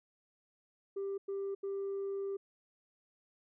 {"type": "tone bursts at uneven times", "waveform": "sine", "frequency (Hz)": 394.1, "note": "G4", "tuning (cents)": 9, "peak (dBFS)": -33, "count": 3, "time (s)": [[0.96, 1.18], [1.28, 1.55], [1.63, 2.37]], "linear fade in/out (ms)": 10, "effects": ["tanh soft clip ceiling -33 dBFS"]}